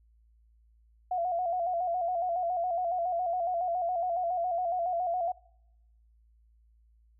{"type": "tone with vibrato", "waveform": "sine", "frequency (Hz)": 705, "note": "F5", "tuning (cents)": 16, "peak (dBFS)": -27, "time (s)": [1.11, 5.32], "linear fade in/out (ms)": 5, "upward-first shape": "square", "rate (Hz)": 7.2, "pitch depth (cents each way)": 62, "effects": ["noise-tail reverb RT60 0.9 s tail -25 dB re dry", "added 56 Hz sine -60 dBFS peak until 7.19 s"]}